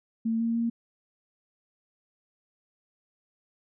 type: tone with pitch steps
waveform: sine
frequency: 226 / 230.1 / 232.2 Hz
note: A3 / A#3 / A#3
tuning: +47 / -22 / -7 cents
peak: -24 dBFS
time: 0.25-0.7 s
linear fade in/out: 10 ms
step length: 150 ms
effects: none